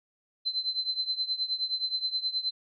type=tone with tremolo; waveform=sine; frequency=4070 Hz; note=C8; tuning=49 cents flat; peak=-24 dBFS; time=0.45-2.51 s; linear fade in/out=20 ms; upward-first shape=triangle; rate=9.5 Hz; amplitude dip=90%; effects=none